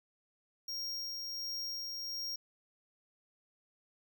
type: tone with tremolo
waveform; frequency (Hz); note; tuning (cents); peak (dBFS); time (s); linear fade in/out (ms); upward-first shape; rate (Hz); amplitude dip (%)
square; 5580; F8; -2; -37; 0.68-2.36; 5; sine; 1.4; 25
effects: none